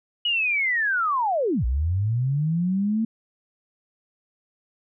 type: linear two-way sweep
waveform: sine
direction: down then up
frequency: 2934 to 56.3 to 227.7 Hz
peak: -20 dBFS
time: 0.25-3.05 s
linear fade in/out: 5 ms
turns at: 1.65 s
effects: none